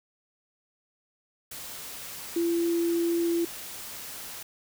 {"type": "tone in noise", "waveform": "sine", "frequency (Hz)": 339.3, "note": "F4", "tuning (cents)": -50, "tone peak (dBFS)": -23, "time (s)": [2.36, 3.45], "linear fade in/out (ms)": 5, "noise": "white", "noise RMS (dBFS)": -40, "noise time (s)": [1.51, 4.43], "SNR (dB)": 14, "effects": []}